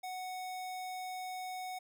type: tone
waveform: square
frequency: 740 Hz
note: F#5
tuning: in tune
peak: -40 dBFS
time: 0.03-1.79 s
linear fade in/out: 10 ms
effects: none